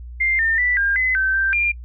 sine tone with pitch steps, 2099 / 1809 / 1973 / 1607 / 2029 / 1545 / 1568 / 2397 Hz, C7 / A6 / B6 / G6 / B6 / G6 / G6 / D7, +5 / +48 / -2 / +43 / +46 / -26 / 0 / +35 cents, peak -16 dBFS, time 0.2-1.72 s, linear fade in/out 10 ms, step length 190 ms, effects noise-tail reverb RT60 0.1 s tail -23 dB re dry + added 60 Hz sine -32 dBFS peak until 1.84 s

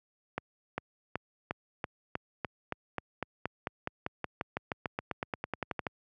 accelerating click train, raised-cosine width 0.5 ms, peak -17 dBFS, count 29, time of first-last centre 0.38-5.868 s, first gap 400 ms, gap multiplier 0.94, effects high-pass 80 Hz 12 dB/octave

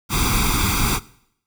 pink noise with comb filter, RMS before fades -19 dBFS, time 0.09-1 s, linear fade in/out 50 ms, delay 0.84 ms, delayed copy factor +0.95, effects noise-tail reverb RT60 0.7 s tail -20 dB re dry

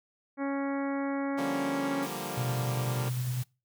harmonic tone, 277.2 Hz, C#4, in tune, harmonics 1 / 2 / 3 / 4 / 5 / 6 / 7 / 8, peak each -30 / -36 / -40 / -42 / -44 / -46 / -47 / -48 dBFS, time 0.37-2.08 s, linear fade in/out 50 ms
10% pulse chord, G minor seventh, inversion second, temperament equal, 146.83 / 174.61 / 196 / 233.1 Hz, D3 / F3 / G3 / Bb3, 0 / 0 / 0 / 0 cents, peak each -32 dBFS, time 1.37-3.1 s, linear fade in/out 20 ms
white noise, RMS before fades -44 dBFS, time 2.02-3.44 s, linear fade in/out 10 ms
sine tone with tremolo, 125.3 Hz, B2, 25 cents sharp, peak -28 dBFS, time 2.37-3.43 s, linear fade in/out 10 ms, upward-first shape square, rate 10 Hz, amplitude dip 25%
effects noise-tail reverb RT60 0.3 s tail -24 dB re dry

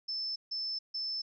sine tone bursts, 5274 Hz, E8, in tune, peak -33 dBFS, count 3, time 0.08-1.22 s, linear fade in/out 10 ms, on 280 ms, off 150 ms, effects none

